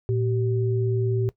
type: tone pair together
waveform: sine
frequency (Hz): 114.55 / 385.3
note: A#2 / G4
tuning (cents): -30 / -30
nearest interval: octave + major sixth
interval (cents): 2100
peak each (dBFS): -22 / -26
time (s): 0.09-1.29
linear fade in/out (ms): 0
effects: noise-tail reverb RT60 0.1 s tail -18 dB re dry